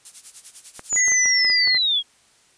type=noise with tremolo; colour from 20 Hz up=violet; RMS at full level=-32 dBFS; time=0.05-1.12 s; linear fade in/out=2 ms; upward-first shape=sine; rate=10 Hz; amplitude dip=85%
type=clicks; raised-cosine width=0.5 ms; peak=-20 dBFS; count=10; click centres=0.794 / 0.928 / 0.959 / 1.081 / 1.119 / 1.258 / 1.448 / 1.5 / 1.675 / 1.747 s
type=linear sweep; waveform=sine; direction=down; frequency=7040 to 3224 Hz; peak=-17 dBFS; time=0.89-2.03 s; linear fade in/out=50 ms
type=tone; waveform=sine; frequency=2000 Hz; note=B6; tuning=21 cents sharp; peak=-19 dBFS; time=0.96-1.78 s; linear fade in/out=10 ms
effects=white hiss -57 dBFS RMS until 2.57 s + resampled to 22050 Hz